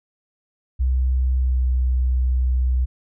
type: tone with pitch glide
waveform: sine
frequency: 64 to 63.12 Hz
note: C2 to B1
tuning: -38 to +38 cents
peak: -16 dBFS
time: 0.79-2.86 s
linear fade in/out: 20 ms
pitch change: -24 cents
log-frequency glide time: 1.39-1.61 s
effects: none